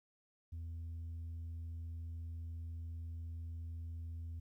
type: tone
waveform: sine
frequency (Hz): 82.9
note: E2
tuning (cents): +10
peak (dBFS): -39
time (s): 0.52-4.4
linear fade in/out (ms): 10
effects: tanh soft clip ceiling -41 dBFS + 13-bit